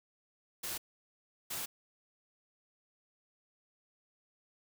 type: noise bursts at uneven times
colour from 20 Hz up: white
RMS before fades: -39 dBFS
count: 2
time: 0.63-0.78 / 1.5-1.66 s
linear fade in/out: 10 ms
effects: none

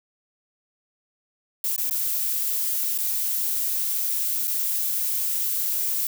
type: noise with dropouts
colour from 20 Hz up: violet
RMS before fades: -25 dBFS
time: 1.64-6.07 s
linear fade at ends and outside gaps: 2 ms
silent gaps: 1.763-1.779 / 1.897-1.909 / 2.979-2.985 / 4.473-4.477 s
effects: none

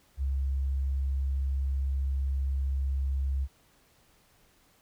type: tone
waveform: sine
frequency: 67.7 Hz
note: C#2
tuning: 40 cents flat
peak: -26 dBFS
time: 0.17-3.48 s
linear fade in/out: 50 ms
effects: pink hiss -64 dBFS RMS until 4.81 s

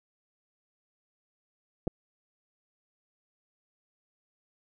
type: clicks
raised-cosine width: 2 ms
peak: -20 / -16 dBFS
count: 2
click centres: 1.871 / 1.877 s
effects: none

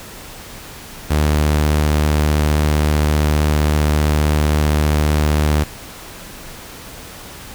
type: tone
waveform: sawtooth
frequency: 75.3 Hz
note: D2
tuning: 44 cents sharp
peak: -9 dBFS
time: 1.1-5.64 s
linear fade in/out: 10 ms
effects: pink hiss -35 dBFS RMS until 7.54 s

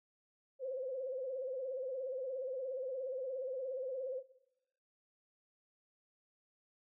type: tone with vibrato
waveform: sine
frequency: 523.3 Hz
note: C5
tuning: in tune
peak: -37 dBFS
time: 0.59-4.23 s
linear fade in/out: 50 ms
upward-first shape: sine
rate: 17 Hz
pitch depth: 81 cents each way
effects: noise-tail reverb RT60 0.8 s tail -18 dB re dry

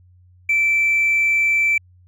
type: tone with hard clipping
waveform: triangle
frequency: 2330 Hz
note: D7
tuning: 14 cents flat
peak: -14 dBFS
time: 0.49-1.78 s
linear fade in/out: 5 ms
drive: 2 dB
effects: added 90 Hz sine -48 dBFS peak until 2.07 s

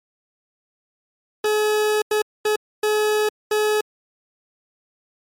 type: tone bursts at uneven times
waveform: 40% pulse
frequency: 425 Hz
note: G#4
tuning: 40 cents sharp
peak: -16 dBFS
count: 5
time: 1.44-2.02 / 2.11-2.22 / 2.45-2.56 / 2.83-3.29 / 3.51-3.81 s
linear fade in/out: 5 ms
effects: MP3 64 kbps

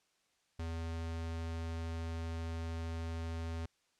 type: tone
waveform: square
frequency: 82.41 Hz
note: E2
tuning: in tune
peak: -38 dBFS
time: 0.59-3.66 s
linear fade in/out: 5 ms
effects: white hiss -75 dBFS RMS until 3.99 s + low-pass 7000 Hz 12 dB/octave

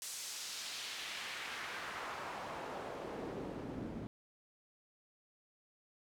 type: noise with band-pass filter sweep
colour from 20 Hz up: pink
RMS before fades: -44 dBFS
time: 0.02-4.07 s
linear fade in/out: 0 ms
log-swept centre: 7800 to 200 Hz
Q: 1.1
effects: none

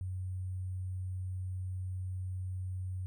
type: tone with sample-and-hold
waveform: sine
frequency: 92.5 Hz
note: F#2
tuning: in tune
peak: -35 dBFS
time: 0.01-3.06 s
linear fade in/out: 0 ms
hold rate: 8820 Hz
effects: none

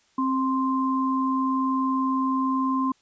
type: tone pair together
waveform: sine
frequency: 264.8 / 1046.5 Hz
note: C4 / C6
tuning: +21 / 0 cents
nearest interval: 2 octaves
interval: 2379 cents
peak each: -23 / -25 dBFS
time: 0.18-2.92 s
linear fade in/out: 5 ms
effects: white hiss -63 dBFS RMS until 3.01 s + resampled to 16000 Hz

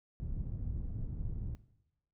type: low-pass noise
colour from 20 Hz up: pink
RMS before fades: -38 dBFS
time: 0.2-1.55 s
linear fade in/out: 0 ms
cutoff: 120 Hz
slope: 12 dB/octave
effects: noise-tail reverb RT60 0.9 s tail -18 dB re dry

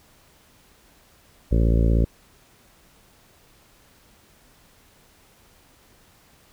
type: harmonic tone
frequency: 56.6 Hz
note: A1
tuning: 50 cents sharp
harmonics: 1 / 2 / 3 / 4 / 5 / 6 / 7 / 8 / 9 / 10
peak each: -17 / -23 / -27 / -29 / -31 / -33 / -34 / -35 / -36 / -37 dBFS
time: 1.51-2.05 s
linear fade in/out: 10 ms
effects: pink hiss -56 dBFS RMS until 6.52 s

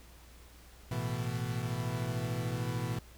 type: chord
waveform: 40% pulse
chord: A suspended second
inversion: none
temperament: equal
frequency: 110 / 123.47 / 164.81 Hz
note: A2 / B2 / E3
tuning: 0 / 0 / 0 cents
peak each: -37 / -34 / -39 dBFS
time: 0.91-2.99 s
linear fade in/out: 5 ms
effects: added 60 Hz sine -54 dBFS peak until 3.17 s + pink hiss -58 dBFS RMS until 3.17 s

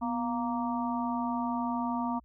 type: harmonic tone with a mistuned harmonic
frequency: 233.1 Hz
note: A#3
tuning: in tune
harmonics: 1 / 3 / 4 / 5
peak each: -31 / -37 / -34 / -39 dBFS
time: 0.01-2.2 s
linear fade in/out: 20 ms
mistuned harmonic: 1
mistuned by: +84 cents
effects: added 60 Hz sine -57 dBFS peak until 2.24 s

